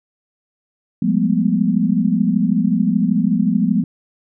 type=tone cluster; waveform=sine; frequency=176.2 / 201.4 / 214.8 / 246.7 Hz; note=F3 / G3 / A3 / B3; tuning=+16 / +47 / -41 / -2 cents; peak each=-19 dBFS; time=1.02-3.84 s; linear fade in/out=5 ms; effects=none